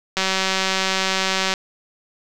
click train, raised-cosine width 0.2 ms, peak -3 dBFS, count 261, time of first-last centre 0.17-1.538 s, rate 190 Hz, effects none

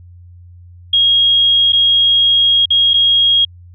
sine tone with dropouts, 3273 Hz, G#7, 26 cents flat, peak -8 dBFS, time 0.93-3.45 s, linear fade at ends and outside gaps 5 ms, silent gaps 1.723-1.73 / 2.657-2.704 / 2.935-2.94 s, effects added 88 Hz sine -36 dBFS peak until 3.74 s

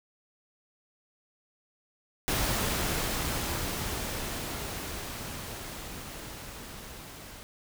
pink noise with level ramp, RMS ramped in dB -28 to -46 dBFS, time 2.28-7.43 s, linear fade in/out 0 ms, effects none

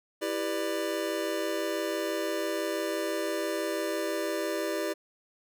square chord, E minor seventh, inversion none, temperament just, 329.6 / 395.6 / 494.4 / 593.3 Hz, E4 / G4 / B4 / D5, 0 / +16 / +2 / +18 cents, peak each -35 / -35 / -39 / -34 dBFS, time 0.21-4.94 s, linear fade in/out 20 ms, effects none

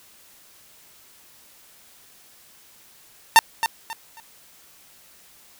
sawtooth tone with echo, 905 Hz, A5, 48 cents sharp, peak -4 dBFS, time 3.36-3.39 s, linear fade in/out 0 ms, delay 270 ms, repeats 3, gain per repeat -11 dB, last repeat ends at 4.2 s, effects white hiss -52 dBFS RMS until 5.59 s

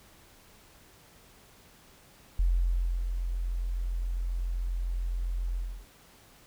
sine tone with ADSR envelope, 43.65 Hz, F1, in tune, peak -21 dBFS, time 2.39-5.86 s, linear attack 5 ms, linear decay 640 ms, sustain -7 dB, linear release 300 ms, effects pink hiss -57 dBFS RMS until 6.46 s

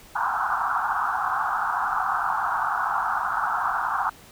white band-pass noise, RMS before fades -25 dBFS, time 0.15-4.1 s, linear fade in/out 10 ms, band 730 to 1500 Hz, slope 96 dB/octave, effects pink hiss -49 dBFS RMS until 4.31 s

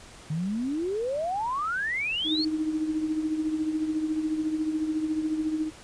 sine exponential sweep, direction up, 148.3 to 4500 Hz, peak -26 dBFS, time 0.3-2.45 s, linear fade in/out 5 ms
sine tone with tremolo, 311.8 Hz, D#4, 4 cents sharp, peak -22 dBFS, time 2.24-5.71 s, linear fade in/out 50 ms, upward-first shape triangle, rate 14 Hz, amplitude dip 65%
effects pink hiss -48 dBFS RMS until 5.83 s + resampled to 22050 Hz

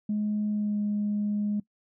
sine tone with pitch glide, 210.2 to 207.5 Hz, G#3 to G#3, +21 to -1 cents, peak -24 dBFS, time 0.09-1.6 s, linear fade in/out 5 ms, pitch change -22 cents, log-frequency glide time 0.49-0.79 s, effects noise-tail reverb RT60 0.1 s tail -21 dB re dry + tanh soft clip ceiling -21 dBFS

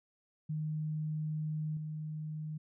sine tone with level steps, 154.3 Hz, D#3, 14 cents flat, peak -33 / -37 dBFS, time 0.49-2.58 s, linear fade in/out 10 ms, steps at 1.77 s, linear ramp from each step 2 ms, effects none

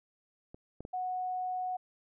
clicks, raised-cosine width 2 ms, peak -34 / -29 / -28 dBFS, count 3, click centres 0.545 / 0.806 / 0.851 s
sine tone, 736 Hz, F#5, 9 cents flat, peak -32 dBFS, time 0.93-1.77 s, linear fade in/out 10 ms
effects none

